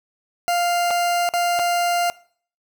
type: tone with dropouts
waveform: 40% pulse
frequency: 698.5 Hz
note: F5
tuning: in tune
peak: -17 dBFS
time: 0.48-2.1 s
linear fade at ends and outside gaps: 0 ms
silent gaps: 0.906-0.909 / 1.29-1.337 / 1.591-1.595 s
effects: noise-tail reverb RT60 0.5 s tail -21 dB re dry